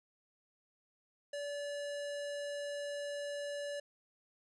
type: tone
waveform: square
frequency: 576 Hz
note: D5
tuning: 34 cents flat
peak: -39 dBFS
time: 1.33-3.8 s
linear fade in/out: 5 ms
effects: resampled to 22050 Hz